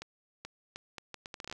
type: accelerating click train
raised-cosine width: 0.2 ms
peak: -24 dBFS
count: 13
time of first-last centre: 0.02-1.526 s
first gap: 430 ms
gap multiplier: 0.72
effects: none